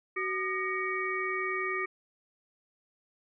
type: harmonic tone with a mistuned harmonic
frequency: 375.9 Hz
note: F#4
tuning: 27 cents sharp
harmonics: 1 / 3 / 5 / 6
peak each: -35 / -35 / -35 / -35 dBFS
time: 0.16-1.86 s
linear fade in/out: 10 ms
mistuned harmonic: 3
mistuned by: +130 cents
effects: none